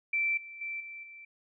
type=tone with level steps; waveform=sine; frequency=2337 Hz; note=D7; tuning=9 cents flat; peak=-26 / -43 / -34 / -41 / -46 dBFS; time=0.13-1.25 s; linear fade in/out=5 ms; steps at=0.37 / 0.61 / 0.8 / 1.03 s; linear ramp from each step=5 ms; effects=none